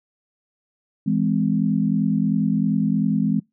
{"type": "chord", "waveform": "sine", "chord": "E augmented", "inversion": "none", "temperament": "equal with one note detuned", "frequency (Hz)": [164.81, 207.7, 257.6], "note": ["E3", "G#3", "B#3"], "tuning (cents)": [0, 0, -27], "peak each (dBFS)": [-23, -20, -23], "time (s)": [1.06, 3.4], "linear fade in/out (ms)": 10, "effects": ["noise-tail reverb RT60 0.2 s tail -25 dB re dry"]}